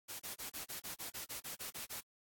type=noise bursts; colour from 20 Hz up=white; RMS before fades=-45 dBFS; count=13; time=0.08-2.012 s; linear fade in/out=20 ms; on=120 ms; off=31 ms; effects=AAC 64 kbps